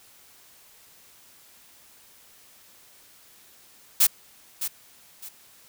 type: noise with echo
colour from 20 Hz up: blue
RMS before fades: -17 dBFS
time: 4-4.07 s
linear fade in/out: 10 ms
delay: 610 ms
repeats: 2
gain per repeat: -11 dB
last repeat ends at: 5.29 s
effects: white hiss -54 dBFS RMS until 5.68 s